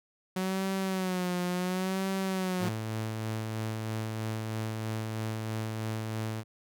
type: tone with vibrato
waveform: sawtooth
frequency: 185.2 Hz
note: F#3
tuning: 2 cents sharp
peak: -25 dBFS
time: 0.36-2.69 s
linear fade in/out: 5 ms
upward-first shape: sine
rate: 0.71 Hz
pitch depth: 65 cents each way
type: tone with tremolo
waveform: sawtooth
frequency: 110 Hz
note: A2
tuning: in tune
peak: -27 dBFS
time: 2.59-6.44 s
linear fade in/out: 50 ms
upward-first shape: sine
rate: 3.1 Hz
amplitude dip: 25%
effects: none